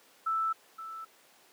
sine tone with echo, 1320 Hz, E6, 2 cents sharp, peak -27 dBFS, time 0.26-0.53 s, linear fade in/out 10 ms, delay 520 ms, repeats 1, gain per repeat -12 dB, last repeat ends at 1.05 s, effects pink hiss -60 dBFS RMS until 1.52 s + high-pass 400 Hz 12 dB/octave

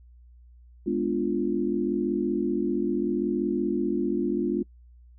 sine chord, G# diminished seventh, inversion none, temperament equal with one note detuned, 207.7 / 248.4 / 293.7 / 349.2 Hz, G#3 / B3 / D4 / F4, 0 / +10 / 0 / 0 cents, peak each -30 / -30 / -29 / -27 dBFS, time 0.86-4.63 s, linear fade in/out 10 ms, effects noise-tail reverb RT60 0.1 s tail -24 dB re dry + added 60 Hz sine -49 dBFS peak until 5.18 s

